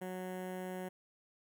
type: tone with notch filter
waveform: 15% pulse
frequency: 184.3 Hz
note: F#3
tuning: 7 cents flat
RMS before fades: -42 dBFS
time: 0.01-0.89 s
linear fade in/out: 10 ms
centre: 4600 Hz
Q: 0.62
effects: none